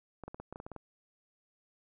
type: clicks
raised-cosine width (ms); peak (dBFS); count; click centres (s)
1; -29; 10; 0.237 / 0.28 / 0.345 / 0.4 / 0.526 / 0.559 / 0.601 / 0.665 / 0.717 / 0.763
effects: none